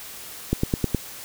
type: click train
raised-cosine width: 3 ms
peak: -7 dBFS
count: 5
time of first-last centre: 0.53-0.947 s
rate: 9.59 Hz
effects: white hiss -39 dBFS RMS until 1.24 s

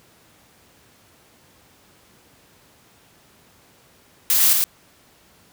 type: noise with echo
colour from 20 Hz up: blue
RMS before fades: -17 dBFS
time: 4.3-4.53 s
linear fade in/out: 0 ms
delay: 110 ms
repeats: 1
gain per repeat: -2 dB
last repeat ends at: 4.64 s
effects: pink hiss -54 dBFS RMS until 5.52 s + high-pass 80 Hz 12 dB/octave

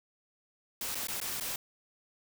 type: noise with dropouts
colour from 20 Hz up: white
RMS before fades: -36 dBFS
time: 0.81-1.56 s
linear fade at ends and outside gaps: 2 ms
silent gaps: 0.947-0.953 / 1.071-1.084 / 1.202-1.214 / 1.4-1.408 s
effects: none

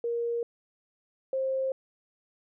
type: tone pair in turn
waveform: sine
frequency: 470 / 529.8 Hz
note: A#4 / C5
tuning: +14 / +22 cents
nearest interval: major second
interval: 208 cents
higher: second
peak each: -27 / -26 dBFS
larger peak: second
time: 0.04-0.43 / 1.33-1.72 s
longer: neither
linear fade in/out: 2 ms
effects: none

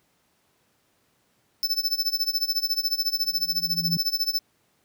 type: tone with tremolo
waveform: square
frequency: 5274 Hz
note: E8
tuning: in tune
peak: -20 dBFS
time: 1.63-4.39 s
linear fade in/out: 0 ms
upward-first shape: sine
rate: 14 Hz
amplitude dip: 90%
type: tone with exponential growth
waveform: sine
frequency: 168.9 Hz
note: E3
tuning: 42 cents sharp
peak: -22 dBFS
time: 3.18-3.97 s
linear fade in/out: 2 ms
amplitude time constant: 170 ms
effects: pink hiss -67 dBFS RMS until 4.84 s + high-pass 100 Hz 12 dB/octave

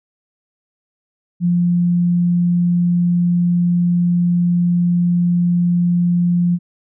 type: tone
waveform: sine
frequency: 174.8 Hz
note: F3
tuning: 2 cents sharp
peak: -12 dBFS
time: 1.4-6.59 s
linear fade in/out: 50 ms
effects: none

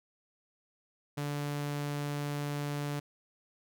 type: tone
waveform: sawtooth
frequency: 145.2 Hz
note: D3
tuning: 19 cents flat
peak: -29 dBFS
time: 1.17-3 s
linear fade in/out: 10 ms
effects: none

